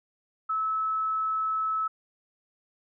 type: tone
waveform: sine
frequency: 1300 Hz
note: E6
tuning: 24 cents flat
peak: -25 dBFS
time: 0.49-1.88 s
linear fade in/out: 10 ms
effects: none